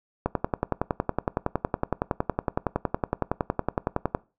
click train, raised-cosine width 1 ms, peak -9 dBFS, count 43, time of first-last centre 0.26-4.149 s, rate 10.8 Hz, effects noise-tail reverb RT60 0.3 s tail -21 dB re dry

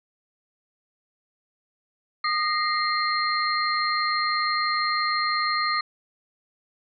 sine tone cluster, 1228 / 1882 / 2090 / 4201 Hz, D#6 / A#6 / C7 / C8, -23 / +16 / -2 / +6 cents, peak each -24 / -31 / -30 / -28 dBFS, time 2.24-5.81 s, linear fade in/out 5 ms, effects none

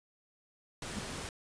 pink noise, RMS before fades -41 dBFS, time 0.82-1.29 s, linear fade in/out 2 ms
sine tone with exponential growth, 204.9 Hz, G#3, 23 cents flat, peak -32 dBFS, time 0.9-0.99 s, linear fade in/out 5 ms, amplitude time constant 19 ms
effects resampled to 22050 Hz

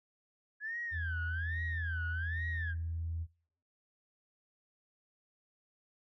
sine tone with vibrato, 1661.2 Hz, G#6, in tune, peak -36 dBFS, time 0.6-2.75 s, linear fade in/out 50 ms, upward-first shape sine, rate 1.2 Hz, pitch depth 230 cents each way
sine tone, 82.7 Hz, E2, 6 cents sharp, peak -34 dBFS, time 0.91-3.27 s, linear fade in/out 50 ms
effects noise-tail reverb RT60 0.6 s tail -24 dB re dry + tanh soft clip ceiling -28 dBFS

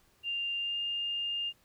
sine tone with pitch glide, 2794 to 2813 Hz, F7 to F7, 0 to +12 cents, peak -31 dBFS, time 0.23-1.53 s, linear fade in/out 50 ms, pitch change +12 cents, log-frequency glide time 0.58-0.78 s, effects pink hiss -67 dBFS RMS until 1.64 s

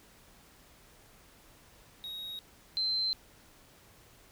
triangle / sine tone pair in turn, 3782 / 4101 Hz, A#7 / C8, +24 / -36 cents, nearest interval minor second, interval 140 cents, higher second, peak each -37 / -28 dBFS, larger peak second, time 2.04-2.39 / 2.77-3.13 s, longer second, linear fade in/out 0 ms, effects pink hiss -59 dBFS RMS until 4.31 s

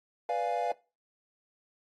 triangle chord, B diminished seventh, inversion none, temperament equal, 493.9 / 587.3 / 698.5 / 830.6 Hz, B4 / D5 / F5 / Ab5, 0 / 0 / 0 / 0 cents, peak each -33 / -34 / -29 / -33 dBFS, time 0.29-0.72 s, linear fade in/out 2 ms, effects noise-tail reverb RT60 0.3 s tail -20 dB re dry + AAC 32 kbps

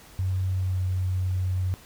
sine tone with pitch glide, 93.6 to 92.42 Hz, F#2 to F#2, +20 to -1 cents, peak -23 dBFS, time 0.19-1.74 s, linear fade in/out 0 ms, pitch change -21 cents, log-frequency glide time 0.54-0.8 s, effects pink hiss -50 dBFS RMS until 1.85 s

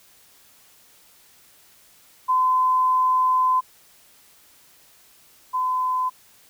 sine tone pair in turn, 1022 / 1017.6 Hz, C6 / C6, -41 / -48 cents, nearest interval unison, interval 7 cents, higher first, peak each -16 / -20 dBFS, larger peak first, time 2.28-3.61 / 5.53-6.1 s, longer first, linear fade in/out 20 ms, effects white hiss -54 dBFS RMS until 6.49 s

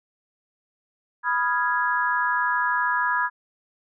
sine chord, F half-diminished seventh, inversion second, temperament equal, 987.8 / 1244.5 / 1396.9 / 1661.2 Hz, Cb6 / Eb6 / F6 / Ab6, 0 / 0 / 0 / 0 cents, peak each -24 / -29 / -30 / -24 dBFS, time 1.23-3.3 s, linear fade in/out 50 ms, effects none

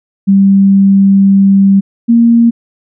sine tone pair in turn, 196 / 233.1 Hz, G3 / A#3, 0 / 0 cents, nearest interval minor third, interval 300 cents, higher second, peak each -3 dBFS, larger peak neither, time 0.27-1.81 / 2.08-2.51 s, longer first, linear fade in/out 20 ms, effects none

